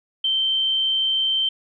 sine tone, 3117 Hz, G7, 11 cents flat, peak -18 dBFS, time 0.24-1.49 s, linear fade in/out 5 ms, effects none

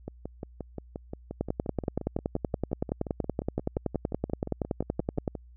two click trains, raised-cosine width 2 ms, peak -22 / -14 dBFS, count 31 / 42, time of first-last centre 0.08-5.352 / 1.41-5.278 s, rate 5.69 / 10.6 Hz, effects added 60 Hz sine -49 dBFS peak until 5.56 s

